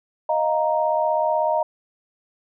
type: chord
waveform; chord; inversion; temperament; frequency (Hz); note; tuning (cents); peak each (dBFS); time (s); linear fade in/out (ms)
sine; Eb suspended second; none; equal; 622.3 / 698.5 / 932.3; Eb5 / F5 / Bb5; 0 / 0 / 0; -21 / -25 / -22; 0.29-1.63; 5
effects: none